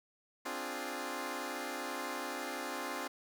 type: chord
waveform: 10% pulse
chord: D half-diminished seventh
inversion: third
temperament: equal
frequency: 261.6 / 293.7 / 349.2 / 415.3 Hz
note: C4 / D4 / F4 / Ab4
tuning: 0 / 0 / 0 / 0 cents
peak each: -34 / -35 / -35 / -37 dBFS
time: 0.45-3.08 s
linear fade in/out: 10 ms
effects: none